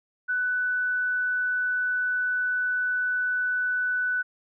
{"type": "tone", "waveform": "sine", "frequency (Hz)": 1492, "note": "F#6", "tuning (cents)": 14, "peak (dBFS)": -23, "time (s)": [0.28, 4.23], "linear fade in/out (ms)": 20, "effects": []}